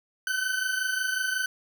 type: tone pair together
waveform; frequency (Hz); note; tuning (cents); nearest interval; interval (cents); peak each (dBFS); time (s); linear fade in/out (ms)
40% pulse; 1511 / 1536.5; F#6 / G6; +36 / -35; unison; 29; -27 / -30; 0.27-1.46; 2
effects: none